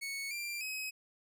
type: tone with pitch steps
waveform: sawtooth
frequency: 2213 / 2372 / 2542 Hz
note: C#7 / D7 / D#7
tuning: -3 / +17 / +36 cents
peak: -34 dBFS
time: 0.01-0.91 s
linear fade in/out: 20 ms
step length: 300 ms
effects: none